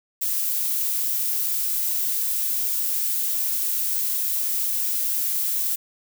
violet noise, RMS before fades -24 dBFS, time 0.21-5.76 s, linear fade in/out 10 ms, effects none

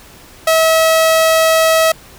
sawtooth tone, 645 Hz, E5, 38 cents flat, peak -5 dBFS, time 0.47-1.92 s, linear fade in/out 5 ms, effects pink hiss -40 dBFS RMS until 2.18 s

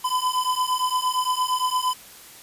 square beating tone pair, 1006 / 1014.7 Hz, B5 / B5, +32 / +47 cents, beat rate 8.7 Hz, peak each -25 dBFS, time 0.04-1.94 s, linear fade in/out 10 ms, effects white hiss -45 dBFS RMS until 2.42 s + resampled to 32000 Hz

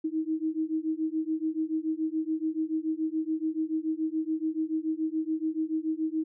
sine beating tone pair, 313.1 / 320.1 Hz, D#4 / D#4, +11 / +49 cents, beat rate 7 Hz, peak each -30 dBFS, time 0.04-6.24 s, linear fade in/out 10 ms, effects none

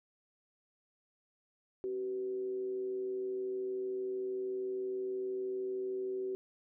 sine tone with frequency modulation, 380.3 Hz, F#4, 48 cents sharp, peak -34 dBFS, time 1.84-6.35 s, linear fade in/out 0 ms, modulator 113 Hz, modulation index 0.27, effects none

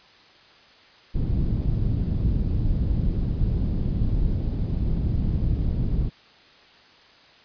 pink low-pass noise, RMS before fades -23 dBFS, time 1.14-6.1 s, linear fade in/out 20 ms, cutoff 170 Hz, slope 12 dB/octave, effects white hiss -52 dBFS RMS until 7.44 s + resampled to 11025 Hz

